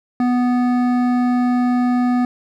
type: tone with hard clipping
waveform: sine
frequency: 246.9 Hz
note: B3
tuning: in tune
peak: -16 dBFS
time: 0.2-2.25 s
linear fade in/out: 2 ms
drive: 12 dB
effects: none